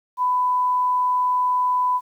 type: tone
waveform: sine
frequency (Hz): 998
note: B5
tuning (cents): +18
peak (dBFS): -17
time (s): 0.17-2.01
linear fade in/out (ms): 50
effects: 9-bit